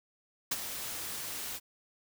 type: noise with ADSR envelope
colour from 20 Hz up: white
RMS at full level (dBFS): -29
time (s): 0.51-1.6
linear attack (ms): 9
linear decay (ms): 31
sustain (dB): -10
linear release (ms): 44
effects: none